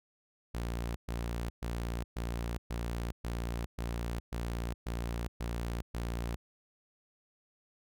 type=tone bursts; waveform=sawtooth; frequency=58.27 Hz; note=A#1; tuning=in tune; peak=-30 dBFS; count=11; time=0.54-6.36 s; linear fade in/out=10 ms; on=420 ms; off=120 ms; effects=none